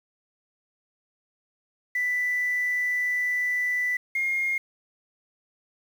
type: tone pair in turn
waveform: sine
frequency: 1983 / 2135 Hz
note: B6 / C7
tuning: +7 / +34 cents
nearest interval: minor second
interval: 127 cents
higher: second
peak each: -22 dBFS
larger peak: neither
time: 1.95-3.97 / 4.15-4.58 s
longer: first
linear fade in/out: 5 ms
effects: tanh soft clip ceiling -19 dBFS + 8-bit